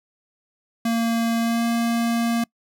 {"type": "tone with pitch glide", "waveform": "square", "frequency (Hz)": [230, 232.7], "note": ["A#3", "A#3"], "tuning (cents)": [-23, -3], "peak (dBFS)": -20, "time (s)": [0.85, 2.44], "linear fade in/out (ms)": 5, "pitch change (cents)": 20, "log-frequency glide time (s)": [1.4, 1.64], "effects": ["noise-tail reverb RT60 0.1 s tail -25 dB re dry"]}